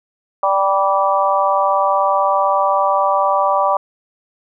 harmonic tone with a mistuned harmonic, 195.5 Hz, G3, 4 cents flat, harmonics 3 / 4 / 5 / 6, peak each -18 / -18 / -18 / -18 dBFS, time 0.43-3.77 s, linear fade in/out 2 ms, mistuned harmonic 6, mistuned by -17 cents, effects none

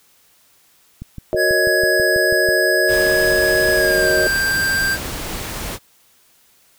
click train, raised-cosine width 5 ms, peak -18 dBFS, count 10, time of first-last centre 1.02-2.488 s, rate 6.13 Hz
sine chord, D# minor seventh, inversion first, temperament equal with one note detuned, 368.5 / 466.2 / 554.4 / 622.3 Hz, F#4 / A#4 / C#5 / D#5, -7 / 0 / 0 / 0 cents, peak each -20 / -24 / -24 / -19 dBFS, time 1.33-4.27 s, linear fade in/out 0 ms
square tone with pitch glide, 1673 to 1579.1 Hz, G#6 to G6, +12 to +12 cents, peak -17 dBFS, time 1.36-4.98 s, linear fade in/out 50 ms, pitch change -100 cents, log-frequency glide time 3.74-4.09 s
pink noise, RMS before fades -27 dBFS, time 2.87-5.79 s, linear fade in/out 50 ms
effects white hiss -55 dBFS RMS until 6.78 s

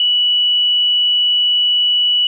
sine tone, 2948 Hz, F#7, 7 cents flat, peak -11 dBFS, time 0-2.27 s, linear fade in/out 2 ms, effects none

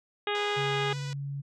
harmonic tone, 412.5 Hz, G#4, 12 cents flat, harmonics 1 / 2 / 3 / 4 / 5 / 6 / 7 / 8 / 9, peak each -31 / -34 / -36 / -37 / -38 / -39 / -39 / -40 / -41 dBFS, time 0.27-0.93 s, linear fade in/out 2 ms
5% pulse tone with vibrato, 493.9 Hz, B4, in tune, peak -29 dBFS, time 0.35-1.13 s, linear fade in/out 0 ms, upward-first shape sine, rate 18 Hz, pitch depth 20 cents each way
sine tone with pitch glide, 138.59 to 140.2 Hz, C#3 to C#3, 0 to +20 cents, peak -32 dBFS, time 0.56-1.42 s, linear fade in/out 20 ms, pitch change +20 cents, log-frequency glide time 0.69-1.02 s
effects resampled to 24000 Hz

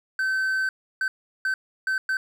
triangle tone bursts at uneven times, 1538 Hz, G6, 33 cents flat, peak -20 dBFS, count 5, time 0.19-0.69 / 1.01-1.08 / 1.45-1.54 / 1.87-1.98 / 2.09-2.17 s, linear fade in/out 2 ms, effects none

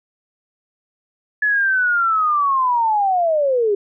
sine linear sweep, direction down, 1717 to 392 Hz, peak -14 dBFS, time 1.42-3.75 s, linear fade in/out 5 ms, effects none

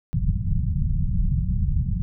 pink low-pass noise, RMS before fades -22 dBFS, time 0.13-2.02 s, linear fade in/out 0 ms, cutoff 180 Hz, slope 48 dB/octave, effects none

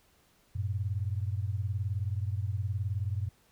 sine beating tone pair, 94.3 / 113.3 Hz, F#2 / A#2, +33 / -49 cents, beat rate 19 Hz, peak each -31 / -34 dBFS, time 0.55-3.29 s, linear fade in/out 10 ms, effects pink hiss -66 dBFS RMS until 3.51 s

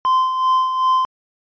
triangle tone with tremolo, 1035 Hz, C6, 19 cents flat, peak -10 dBFS, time 0.05-1.05 s, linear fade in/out 0 ms, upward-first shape sine, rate 2.6 Hz, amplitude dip 55%, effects resampled to 11025 Hz

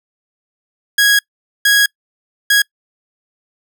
sawtooth tone bursts at uneven times, 1654 Hz, G#6, 8 cents flat, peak -5 dBFS, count 3, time 0.98-1.19 / 1.65-1.86 / 2.5-2.62 s, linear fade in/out 5 ms, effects noise-tail reverb RT60 0.1 s tail -26 dB re dry

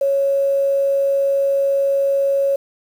sine tone with quantisation, 553 Hz, C#5, 4 cents flat, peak -14 dBFS, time 0.01-2.56 s, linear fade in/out 5 ms, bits 7, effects none

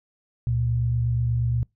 sine tone pair together, 69.3 / 117.7 Hz, C#2 / A#2, 0 / +17 cents, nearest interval major sixth, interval 917 cents, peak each -29 / -21 dBFS, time 0.47-1.63 s, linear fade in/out 0 ms, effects noise-tail reverb RT60 0.2 s tail -25 dB re dry

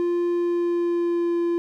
triangle tone with pitch glide, 348 to 342.8 Hz, F4 to F4, -6 to -32 cents, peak -18 dBFS, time 0-1.58 s, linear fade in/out 0 ms, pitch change -26 cents, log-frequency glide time 0.31-1.4 s, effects none

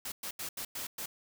white noise bursts at uneven times, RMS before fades -39 dBFS, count 6, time 0.05-0.12 / 0.23-0.31 / 0.39-0.49 / 0.57-0.65 / 0.75-0.87 / 0.98-1.06 s, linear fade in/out 5 ms, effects none

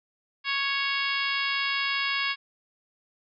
harmonic tone with a mistuned harmonic, 554.4 Hz, C#5, in tune, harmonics 2 / 3 / 4 / 5 / 6 / 7 / 8 / 9, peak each -33 / -32 / -30 / -32 / -34 / -39 / -37 / -38 dBFS, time 0.44-2.36 s, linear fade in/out 50 ms, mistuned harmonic 7, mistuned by -25 cents, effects none

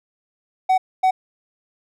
triangle tone bursts at uneven times, 751 Hz, F#5, 26 cents sharp, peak -11 dBFS, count 2, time 0.69-0.78 / 1.03-1.11 s, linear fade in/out 10 ms, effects none

